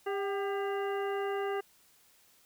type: harmonic tone with a mistuned harmonic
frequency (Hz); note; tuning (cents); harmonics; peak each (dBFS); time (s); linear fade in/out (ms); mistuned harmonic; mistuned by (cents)
400; G4; +35; 1 / 2 / 3 / 4 / 5 / 7; -32 / -38 / -42 / -44 / -46 / -49; 0.06-1.61; 10; 2; -50
effects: white hiss -64 dBFS RMS until 2.45 s